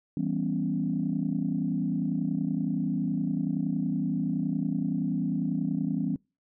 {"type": "chord", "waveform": "sine", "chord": "C# half-diminished seventh", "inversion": "first", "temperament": "equal", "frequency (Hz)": [164.81, 196, 246.9, 277.2], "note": ["E3", "G3", "B3", "C#4"], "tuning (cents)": [0, 0, 0, 0], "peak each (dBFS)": -31, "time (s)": [0.17, 6.16], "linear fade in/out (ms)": 2, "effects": ["noise-tail reverb RT60 0.3 s tail -26 dB re dry", "tanh soft clip ceiling -16 dBFS"]}